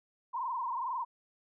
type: tone with frequency modulation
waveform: sine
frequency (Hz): 992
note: B5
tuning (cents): +7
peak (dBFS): -32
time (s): 0.33-1.05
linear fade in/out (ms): 20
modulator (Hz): 22.1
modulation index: 3.3
effects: none